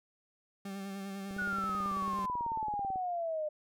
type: tone with vibrato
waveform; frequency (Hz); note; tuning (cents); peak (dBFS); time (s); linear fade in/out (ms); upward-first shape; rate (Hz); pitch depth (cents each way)
40% pulse; 196; G3; 0; -38; 0.65-2.26; 5; sine; 10; 28
type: click train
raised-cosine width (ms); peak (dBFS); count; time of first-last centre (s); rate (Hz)
2; -33; 31; 1.31-2.958; 18.2
type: exponential sweep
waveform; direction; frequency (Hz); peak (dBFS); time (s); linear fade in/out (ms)
sine; down; 1480 to 600; -32; 1.38-3.49; 10
effects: none